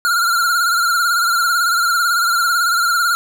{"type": "tone with vibrato", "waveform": "square", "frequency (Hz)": 1395, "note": "F6", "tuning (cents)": -2, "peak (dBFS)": -14, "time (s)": [0.05, 3.15], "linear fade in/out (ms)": 0, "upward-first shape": "sine", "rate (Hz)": 18, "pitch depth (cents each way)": 65, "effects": []}